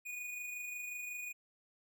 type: tone with amplitude modulation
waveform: square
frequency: 2462 Hz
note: D#7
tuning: 19 cents flat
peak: -40 dBFS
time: 0.05-1.33 s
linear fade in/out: 20 ms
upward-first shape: sine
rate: 25.5 Hz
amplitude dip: 35%
effects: none